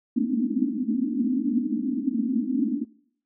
pink band-pass noise, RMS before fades -25 dBFS, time 0.16-2.85 s, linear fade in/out 10 ms, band 220 to 300 Hz, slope 96 dB/octave, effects noise-tail reverb RT60 0.6 s tail -21 dB re dry

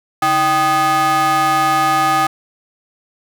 square ring-modulated tone, 229.8 Hz, A#3, 25 cents flat, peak -10 dBFS, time 0.22-2.27 s, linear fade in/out 5 ms, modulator 1010 Hz, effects none

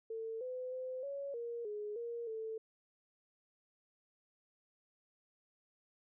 sine tone with pitch steps, 448.8 / 507 / 513 / 559 / 470.7 / 418.3 / 469.8 / 443 Hz, A4 / B4 / C5 / C#5 / A#4 / G#4 / A#4 / A4, +34 / +45 / -34 / +14 / +17 / +12 / +13 / +12 cents, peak -39 dBFS, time 0.1-2.58 s, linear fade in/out 5 ms, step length 310 ms, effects none

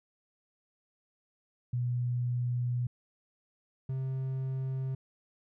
sine / triangle tone pair in turn, 122.5 / 132.13 Hz, B2 / C3, -14 / +17 cents, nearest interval minor second, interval 131 cents, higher second, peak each -28 / -29 dBFS, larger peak first, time 1.73-2.87 / 3.89-4.95 s, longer first, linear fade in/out 5 ms, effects none

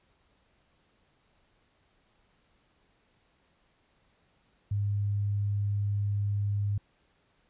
sine tone, 101.8 Hz, G#2, 34 cents flat, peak -26 dBFS, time 4.71-6.78 s, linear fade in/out 5 ms, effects pink hiss -69 dBFS RMS until 7.49 s + resampled to 8000 Hz

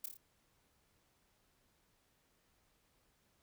violet noise with echo, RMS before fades -40 dBFS, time 0.04-0.06 s, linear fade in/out 5 ms, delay 28 ms, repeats 4, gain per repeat -4 dB, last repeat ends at 0.172 s, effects pink hiss -75 dBFS RMS until 3.42 s

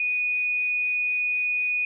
sine tone, 2474 Hz, D#7, 10 cents flat, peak -22 dBFS, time 0-1.85 s, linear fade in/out 2 ms, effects none

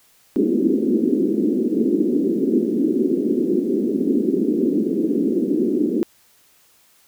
white band-pass noise, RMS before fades -19 dBFS, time 0.36-6.03 s, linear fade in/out 0 ms, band 210 to 380 Hz, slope 48 dB/octave, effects white hiss -56 dBFS RMS until 7.07 s

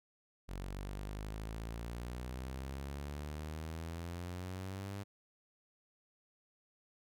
sawtooth exponential sweep, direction up, 45.68 to 101.2 Hz, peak -37 dBFS, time 0.48-5.04 s, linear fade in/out 20 ms, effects none

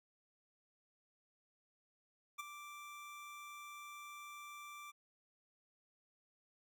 25% pulse tone with ADSR envelope, 1174.7 Hz, D6, in tune, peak -36 dBFS, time 2.38-4.92 s, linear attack 18 ms, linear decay 17 ms, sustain -10 dB, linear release 22 ms, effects none

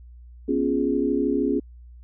sine chord, C# dominant seventh, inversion third, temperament equal with one note detuned, 244.1 / 277.2 / 349.2 / 415.3 Hz, B3 / C#4 / E#4 / G#4, -20 / 0 / 0 / 0 cents, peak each -27 / -23 / -27 / -26 dBFS, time 0.48-1.6 s, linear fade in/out 10 ms, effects added 60 Hz sine -42 dBFS peak until 2.03 s

